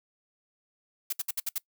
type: noise bursts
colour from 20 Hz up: blue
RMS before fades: -30 dBFS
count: 6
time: 1.1-1.582 s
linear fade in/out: 5 ms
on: 27 ms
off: 64 ms
effects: noise-tail reverb RT60 0.1 s tail -23 dB re dry